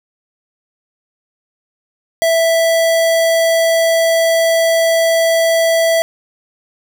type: tone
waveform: square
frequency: 659.3 Hz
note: E5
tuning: in tune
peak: -11 dBFS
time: 2.22-6.02 s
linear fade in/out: 0 ms
effects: none